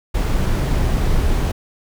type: noise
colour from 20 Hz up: brown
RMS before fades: -17 dBFS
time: 0.14-1.52 s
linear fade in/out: 10 ms
effects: none